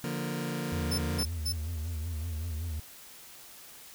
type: chord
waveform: sawtooth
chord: Bb major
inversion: first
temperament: just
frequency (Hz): 145.68 / 174.81 / 233.1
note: D3 / F3 / Bb3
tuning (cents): -14 / +2 / 0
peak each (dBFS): -32 / -33 / -32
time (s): 0.04-1.23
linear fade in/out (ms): 0
type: tone with vibrato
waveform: triangle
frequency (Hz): 81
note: E2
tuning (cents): -30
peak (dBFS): -30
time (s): 0.72-2.8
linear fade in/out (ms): 5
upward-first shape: sine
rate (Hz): 5.3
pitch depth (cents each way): 110
type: tone bursts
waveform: sawtooth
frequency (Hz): 5274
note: E8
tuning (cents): 0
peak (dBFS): -27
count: 3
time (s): 0.91-1.526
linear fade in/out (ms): 10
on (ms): 72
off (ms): 200
effects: white hiss -50 dBFS RMS until 3.94 s